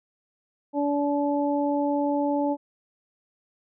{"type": "harmonic tone", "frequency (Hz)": 287.6, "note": "D4", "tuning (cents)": -36, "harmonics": [1, 2, 3], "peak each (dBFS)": [-24, -27, -29], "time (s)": [0.73, 2.57], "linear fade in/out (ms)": 50, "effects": []}